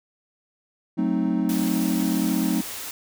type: chord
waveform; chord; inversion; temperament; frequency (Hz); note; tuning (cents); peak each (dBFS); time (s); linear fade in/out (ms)
triangle; F# diminished seventh; none; equal; 185 / 220 / 261.6 / 311.1; F#3 / A3 / C4 / Eb4; 0 / 0 / 0 / 0; -24; 0.97-2.62; 20
type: band-stop noise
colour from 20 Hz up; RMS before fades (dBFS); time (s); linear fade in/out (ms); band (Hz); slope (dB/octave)
white; -34; 1.49-2.91; 2; 130 to 210; 96
effects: none